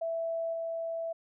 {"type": "tone with level steps", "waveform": "sine", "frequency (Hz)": 661, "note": "E5", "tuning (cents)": 5, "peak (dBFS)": [-30, -32], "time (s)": [0.01, 1.13], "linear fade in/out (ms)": 10, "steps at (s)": 0.53, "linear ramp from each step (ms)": 5, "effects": []}